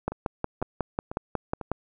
two click trains, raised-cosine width 1 ms, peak -12 / -20 dBFS, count 10 / 4, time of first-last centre 0.08-1.716 / 0.12-1.613 s, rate 5.5 / 2.01 Hz, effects none

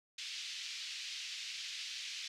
pink band-pass noise, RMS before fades -44 dBFS, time 0.18-2.28 s, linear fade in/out 5 ms, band 2500 to 5700 Hz, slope 24 dB/octave, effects none

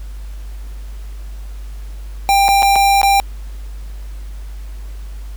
square tone with dropouts, 793 Hz, G5, 20 cents sharp, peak -10 dBFS, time 2.29-3.2 s, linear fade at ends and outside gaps 0 ms, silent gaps 2.482-2.488 / 2.623-2.629 / 2.757-2.761 / 3.016-3.031 s, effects added 50 Hz sine -26 dBFS peak until 5.36 s + pink hiss -46 dBFS RMS until 5.36 s

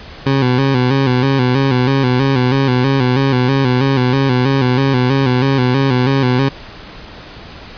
20% pulse tone with vibrato, 130.81 Hz, C3, in tune, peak -6 dBFS, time 0.26-6.49 s, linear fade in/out 5 ms, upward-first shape square, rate 3.1 Hz, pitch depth 74 cents each way, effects pink hiss -34 dBFS RMS until 7.77 s + resampled to 11025 Hz

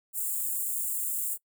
white high-pass noise, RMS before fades -31 dBFS, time 0.13-1.38 s, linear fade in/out 50 ms, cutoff 7200 Hz, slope 96 dB/octave, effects noise-tail reverb RT60 0.1 s tail -22 dB re dry

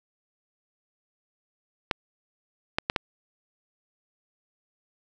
clicks, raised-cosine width 0.3 ms, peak -7 dBFS, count 4, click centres 1.912 / 2.785 / 2.899 / 2.962 s, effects none

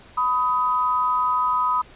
sine tone pair together, 997 / 1256.1 Hz, B5 / D#6, +16 / +16 cents, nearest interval major third, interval 400 cents, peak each -21 dBFS, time 0.17-1.82 s, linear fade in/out 10 ms, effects pink hiss -48 dBFS RMS until 1.95 s + resampled to 8000 Hz

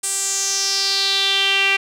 sawtooth tone with band-pass filter sweep, 392 Hz, G4, in tune, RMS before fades -19 dBFS, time 0.03-1.77 s, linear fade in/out 10 ms, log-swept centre 8600 to 2500 Hz, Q 4.5, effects none

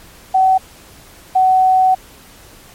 sine tone pair in turn, 757 / 750 Hz, F#5 / F#5, +39 / +23 cents, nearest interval unison, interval 16 cents, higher first, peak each -8 / -8 dBFS, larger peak neither, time 0.34-0.58 / 1.35-1.95 s, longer second, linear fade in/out 10 ms, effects pink hiss -42 dBFS RMS until 2.74 s + MP3 64 kbps

